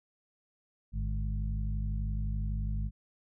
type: harmonic tone with a mistuned harmonic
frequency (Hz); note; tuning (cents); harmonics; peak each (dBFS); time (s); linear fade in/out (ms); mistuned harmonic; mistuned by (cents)
51.91; G#1; 0; 1 / 2 / 3 / 4; -31 / -37 / -41 / -43; 0.92-2.91; 50; 3; -64
effects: none